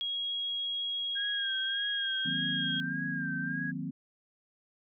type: tone with pitch glide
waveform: sine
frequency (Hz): 3298 to 3266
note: G#7 to G#7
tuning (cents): -13 to -30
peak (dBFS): -31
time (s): 0.01-2.8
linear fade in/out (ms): 0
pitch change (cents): -17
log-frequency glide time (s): 0.96-2.22
type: tone with vibrato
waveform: sine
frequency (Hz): 1603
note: G6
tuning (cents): +38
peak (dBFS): -34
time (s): 1.15-3.72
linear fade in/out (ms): 20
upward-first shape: sine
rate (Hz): 1.7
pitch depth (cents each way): 58
type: chord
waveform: sine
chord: C half-diminished seventh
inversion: first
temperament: equal with one note detuned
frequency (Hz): 155.56 / 182.56 / 233.1 / 261.6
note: Eb3 / Gb3 / Bb3 / C4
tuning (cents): 0 / -23 / 0 / 0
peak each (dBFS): -39 / -39 / -41 / -38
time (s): 2.25-3.91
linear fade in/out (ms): 10
effects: none